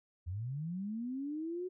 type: linear sweep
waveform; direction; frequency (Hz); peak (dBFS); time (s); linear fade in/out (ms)
sine; up; 81.1 to 372.5; -36; 0.26-1.69; 20
effects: none